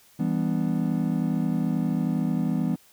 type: chord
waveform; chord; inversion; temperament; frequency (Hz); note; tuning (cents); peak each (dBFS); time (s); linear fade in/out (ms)
triangle; E minor seventh; none; just; 164.81 / 197.78 / 247.2 / 296.7; E3 / G3 / B3 / D4; 0 / +16 / +2 / +18; -25 / -26 / -25 / -31; 0.19-2.76; 10
effects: white hiss -57 dBFS RMS until 2.92 s